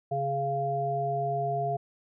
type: harmonic tone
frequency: 138.59 Hz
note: C#3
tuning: in tune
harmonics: 1 / 3 / 5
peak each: -33 / -34 / -28 dBFS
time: 0.11-1.77 s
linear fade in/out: 10 ms
effects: none